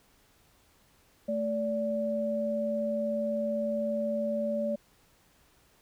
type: tone pair together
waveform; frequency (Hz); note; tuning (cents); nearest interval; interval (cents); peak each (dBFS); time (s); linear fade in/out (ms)
sine; 221 / 579.5; A3 / D5; +8 / -23; octave + perfect fourth; 1669; -32 / -29; 1.28-4.76; 10
effects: pink hiss -64 dBFS RMS until 5.81 s